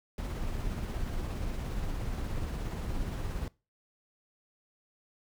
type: noise with tremolo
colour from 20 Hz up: brown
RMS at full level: -33 dBFS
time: 0.18-3.48 s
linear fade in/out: 2 ms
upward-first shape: triangle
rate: 17 Hz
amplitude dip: 30%
effects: noise-tail reverb RT60 0.3 s tail -22 dB re dry